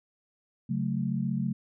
sine chord, F# minor, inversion second, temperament equal, 138.59 / 185 / 220 Hz, C#3 / F#3 / A3, 0 / 0 / 0 cents, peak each -31 dBFS, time 0.69-1.53 s, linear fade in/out 10 ms, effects none

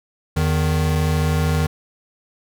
square tone pair together, 82.41 / 155.57 Hz, E2 / D#3, 0 / 0 cents, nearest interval major seventh, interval 1100 cents, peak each -20 dBFS, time 0.36-1.67 s, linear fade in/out 10 ms, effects none

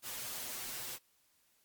white noise with comb filter, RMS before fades -42 dBFS, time 0.02-0.99 s, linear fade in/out 50 ms, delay 8.1 ms, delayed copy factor +0.9, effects white hiss -72 dBFS RMS until 1.64 s + MP3 96 kbps

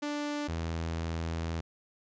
sawtooth tone pair in turn, 293.6 / 82.39 Hz, D4 / E2, 0 / 0 cents, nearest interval octave + minor seventh, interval 2200 cents, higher first, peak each -28 dBFS, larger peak neither, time 0.02-0.48 / 0.48-1.61 s, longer second, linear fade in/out 10 ms, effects resampled to 16000 Hz

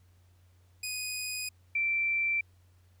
15% pulse / sine tone pair in turn, 2489 / 2344 Hz, D#7 / D7, 0 / -4 cents, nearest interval minor second, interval 104 cents, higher first, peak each -27 / -26 dBFS, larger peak second, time 0.83-1.49 / 1.75-2.41 s, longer neither, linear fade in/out 5 ms, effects added 90 Hz sine -59 dBFS peak until 3 s + pink hiss -71 dBFS RMS until 3 s

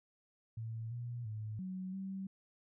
sine tone with pitch steps, 112.9 / 120 / 108 / 186.5 / 192.4 Hz, A2 / B2 / A2 / F#3 / G3, +45 / -49 / -32 / +14 / -32 cents, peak -39 dBFS, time 0.57-2.27 s, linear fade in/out 5 ms, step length 340 ms, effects none

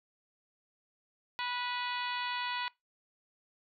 harmonic tone with a mistuned harmonic, 490 Hz, B4, 14 cents flat, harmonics 2 / 3 / 4 / 5 / 6 / 7 / 8 / 9, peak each -37 / -42 / -41 / -42 / -45 / -44 / -47 / -47 dBFS, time 1.39-2.68 s, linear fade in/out 0 ms, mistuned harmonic 5, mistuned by +23 cents, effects noise-tail reverb RT60 0.2 s tail -23 dB re dry

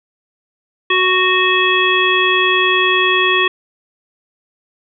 harmonic tone, 370 Hz, F#4, in tune, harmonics 1 / 3 / 5 / 7 / 9, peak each -18 / -17 / -17 / -17 / -18 dBFS, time 0.9-3.48 s, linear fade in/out 5 ms, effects none

